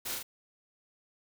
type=noise with echo; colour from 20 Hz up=white; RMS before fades=-37 dBFS; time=0.05-0.15 s; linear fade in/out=10 ms; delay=40 ms; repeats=2; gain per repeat=-2 dB; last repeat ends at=0.23 s; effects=none